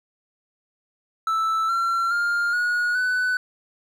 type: tone with pitch steps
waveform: triangle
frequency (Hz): 1318.5 / 1361.1 / 1405 / 1450.3 / 1497.2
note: E6 / F6 / F6 / F#6 / F#6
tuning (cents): 0 / -45 / +10 / -35 / +20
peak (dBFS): -18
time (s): 1.27-3.37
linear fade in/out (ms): 2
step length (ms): 420
effects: none